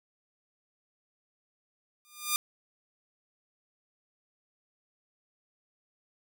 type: tone with exponential growth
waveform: 5% pulse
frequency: 1205 Hz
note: D6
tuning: 44 cents sharp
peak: -11 dBFS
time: 2.05-2.36 s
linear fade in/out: 0 ms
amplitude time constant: 67 ms
effects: none